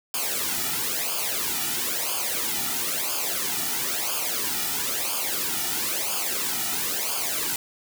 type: noise with flanger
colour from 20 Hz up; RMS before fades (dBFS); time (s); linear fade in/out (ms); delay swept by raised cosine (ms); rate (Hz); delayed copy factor
white; -27; 0.14-7.56; 2; 0.51 to 1.91; 1; -0.8
effects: none